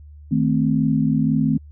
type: chord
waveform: sine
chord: A diminished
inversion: second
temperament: equal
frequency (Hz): 155.56 / 220 / 261.6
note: Eb3 / A3 / C4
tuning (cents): 0 / 0 / 0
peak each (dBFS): -20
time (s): 0.31-1.58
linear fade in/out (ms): 10
effects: added 74 Hz sine -39 dBFS peak until 1.71 s